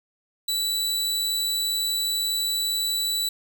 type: tone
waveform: sawtooth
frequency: 3951 Hz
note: B7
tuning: in tune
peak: -20 dBFS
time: 0.48-3.29 s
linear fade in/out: 5 ms
effects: none